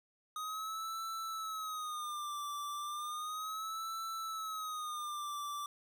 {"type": "tone with vibrato", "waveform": "square", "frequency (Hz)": 1244.5, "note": "D#6", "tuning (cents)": 0, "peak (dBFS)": -39, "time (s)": [0.36, 5.66], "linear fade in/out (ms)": 2, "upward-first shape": "sine", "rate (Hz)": 0.34, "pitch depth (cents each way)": 110, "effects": ["12-bit"]}